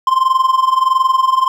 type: tone with amplitude modulation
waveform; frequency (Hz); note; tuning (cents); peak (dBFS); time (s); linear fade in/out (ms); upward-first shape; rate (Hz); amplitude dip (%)
triangle; 1046.5; C6; 0; -5; 0.07-1.48; 2; sine; 21.5; 80
effects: none